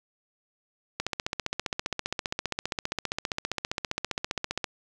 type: click train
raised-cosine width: 0.2 ms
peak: -11 dBFS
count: 56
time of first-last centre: 1-4.642 s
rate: 15.1 Hz
effects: none